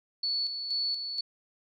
sine tone with tremolo, 4435 Hz, C#8, in tune, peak -27 dBFS, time 0.23-1.21 s, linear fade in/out 5 ms, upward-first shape square, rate 2.1 Hz, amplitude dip 50%, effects none

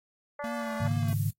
harmonic tone, 290 Hz, D4, 22 cents flat, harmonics 2 / 3 / 4 / 5 / 6 / 7, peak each -36 / -40 / -42 / -44 / -46 / -47 dBFS, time 0.39-0.88 s, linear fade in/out 5 ms
square tone with vibrato, 228.5 Hz, A#3, 34 cents flat, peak -35 dBFS, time 0.44-1.13 s, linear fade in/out 0 ms, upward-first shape triangle, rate 2.4 Hz, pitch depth 61 cents each way
sine chord, Ab suspended fourth, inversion none, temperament equal, 103.83 / 138.59 / 155.56 Hz, Ab2 / Db3 / Eb3, 0 / 0 / 0 cents, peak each -28 / -31 / -32 dBFS, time 0.8-1.31 s, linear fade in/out 10 ms
violet noise, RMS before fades -42 dBFS, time 1.08-1.31 s, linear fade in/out 5 ms
effects noise-tail reverb RT60 0.1 s tail -25 dB re dry + AAC 48 kbps

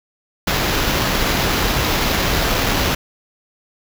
pink noise with sample-and-hold, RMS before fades -18 dBFS, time 0.47-2.95 s, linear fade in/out 5 ms, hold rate 8820 Hz, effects none

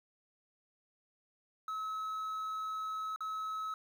triangle tone with dropouts, 1289 Hz, E6, 39 cents flat, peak -34 dBFS, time 1.68-3.74 s, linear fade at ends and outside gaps 2 ms, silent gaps 3.161-3.206 s, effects 11-bit

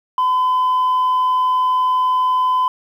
sine tone, 1014 Hz, B5, 45 cents sharp, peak -11 dBFS, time 0.18-2.68 s, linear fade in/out 2 ms, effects tanh soft clip ceiling -12 dBFS + 8-bit

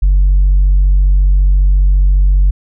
sine tone, 47.31 Hz, F#1, 39 cents sharp, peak -4 dBFS, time 0.02-2.51 s, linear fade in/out 10 ms, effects tanh soft clip ceiling -4 dBFS

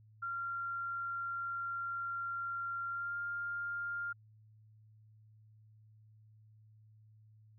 sine tone with pitch glide, 1381 to 1401.1 Hz, F6 to F6, -20 to +5 cents, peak -36 dBFS, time 0.22-4.13 s, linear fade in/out 10 ms, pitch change +25 cents, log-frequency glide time 2.91-3.17 s, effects added 108 Hz sine -59 dBFS peak until 7.58 s

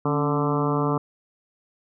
harmonic tone with a mistuned harmonic, 146.83 Hz, D3, in tune, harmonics 1 / 2 / 3 / 4 / 5 / 6 / 7 / 8 / 9, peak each -25 / -26 / -27 / -33 / -34 / -33 / -31 / -30 / -36 dBFS, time 0.05-0.98 s, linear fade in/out 5 ms, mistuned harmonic 2, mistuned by -68 cents, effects none

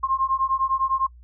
sine beating tone pair, 1060 / 1069.9 Hz, C6 / C6, +22 / +38 cents, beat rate 9.9 Hz, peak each -23 dBFS, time 0.03-1.07 s, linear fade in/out 10 ms, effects noise-tail reverb RT60 0.1 s tail -23 dB re dry + added 60 Hz sine -44 dBFS peak until 1.23 s

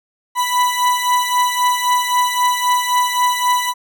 40% pulse beating tone pair, 987.8 / 991.6 Hz, B5 / B5, 0 / +7 cents, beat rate 3.8 Hz, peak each -15 / -18 dBFS, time 0.35-3.74 s, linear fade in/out 50 ms, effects none

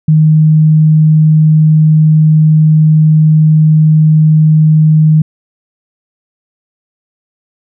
sine tone, 155.56 Hz, D#3, in tune, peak -3 dBFS, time 0.08-5.22 s, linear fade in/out 5 ms, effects none

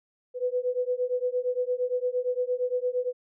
sine beating tone pair, 493.9 / 502.6 Hz, B4 / B4, 0 / +30 cents, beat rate 8.7 Hz, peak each -28 dBFS, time 0.34-3.13 s, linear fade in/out 50 ms, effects none

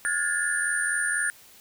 sine tone cluster, 1443 / 1669 / 1753 / 9180 Hz, F#6 / G#6 / A6 / D9, -44 / +8 / -7 / -40 cents, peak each -29 dBFS, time 0.05-1.3 s, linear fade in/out 0 ms, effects white hiss -52 dBFS RMS until 1.6 s

